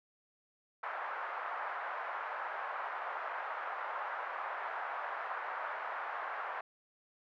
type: band-pass noise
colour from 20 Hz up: white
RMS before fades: -40 dBFS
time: 0.83-6.61 s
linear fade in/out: 5 ms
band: 660 to 1500 Hz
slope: 24 dB/octave
effects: none